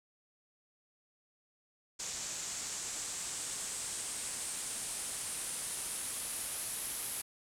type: noise with low-pass filter sweep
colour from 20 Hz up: white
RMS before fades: -40 dBFS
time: 1.99-7.22 s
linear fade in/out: 10 ms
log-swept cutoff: 7100 to 11000 Hz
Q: 3.3
effects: none